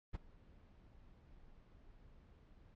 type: noise with ADSR envelope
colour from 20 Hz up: brown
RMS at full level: -40 dBFS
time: 0.13-2.75 s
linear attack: 19 ms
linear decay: 19 ms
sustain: -22 dB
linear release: 11 ms
effects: low-pass 4000 Hz 12 dB/octave + AAC 64 kbps